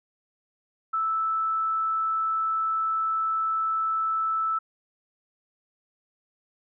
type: tone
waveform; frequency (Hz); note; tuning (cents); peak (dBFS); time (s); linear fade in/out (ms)
sine; 1315; E6; -5; -23; 0.93-4.59; 10
effects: none